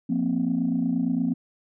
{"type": "chord", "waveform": "sine", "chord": "F suspended fourth", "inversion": "none", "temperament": "equal", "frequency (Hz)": [174.61, 233.1, 261.6], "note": ["F3", "Bb3", "C4"], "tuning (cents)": [0, 0, 0], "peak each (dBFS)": [-27, -25, -24], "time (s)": [0.09, 1.34], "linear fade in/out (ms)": 10, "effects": ["tanh soft clip ceiling -15 dBFS"]}